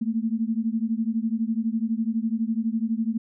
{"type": "beating tone pair", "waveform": "sine", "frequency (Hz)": [220, 232], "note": ["A3", "A#3"], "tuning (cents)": [0, -8], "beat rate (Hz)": 12, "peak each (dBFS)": [-25, -26], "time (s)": [0.01, 3.18], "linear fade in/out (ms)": 10, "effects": []}